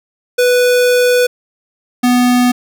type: tone pair in turn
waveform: square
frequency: 493.9 / 246.9 Hz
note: B4 / B3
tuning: 0 / 0 cents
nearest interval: octave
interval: 1200 cents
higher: first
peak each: -9 dBFS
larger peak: neither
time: 0.38-1.27 / 2.03-2.52 s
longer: first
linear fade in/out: 10 ms
effects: none